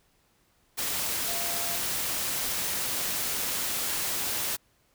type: tone in noise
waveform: sine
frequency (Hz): 687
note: F5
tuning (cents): -29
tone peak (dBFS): -39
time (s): 1.27-1.77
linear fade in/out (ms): 20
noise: white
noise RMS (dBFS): -30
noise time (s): 0.77-4.57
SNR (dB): -12
effects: pink hiss -67 dBFS RMS until 4.94 s